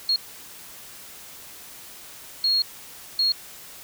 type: tone bursts at uneven times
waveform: sine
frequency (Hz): 4290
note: C8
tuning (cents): +42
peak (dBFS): -18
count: 3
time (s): 0.09-0.16 / 2.44-2.62 / 3.19-3.32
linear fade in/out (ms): 2
effects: white hiss -43 dBFS RMS until 3.83 s